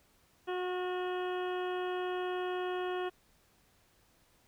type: harmonic tone with a mistuned harmonic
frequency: 363.9 Hz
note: F#4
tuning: 29 cents flat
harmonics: 1 / 2 / 3 / 4 / 5 / 7 / 8 / 9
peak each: -34 / -40 / -44 / -46 / -48 / -51 / -52 / -53 dBFS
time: 0.47-3.1 s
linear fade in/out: 20 ms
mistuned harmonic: 4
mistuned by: -17 cents
effects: pink hiss -68 dBFS RMS until 4.47 s